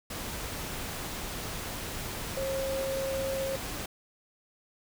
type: tone in noise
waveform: sine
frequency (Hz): 538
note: C5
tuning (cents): +48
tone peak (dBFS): -30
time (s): 2.37-3.56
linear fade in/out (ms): 5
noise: pink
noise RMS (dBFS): -37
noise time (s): 0.1-3.86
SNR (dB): +4
effects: none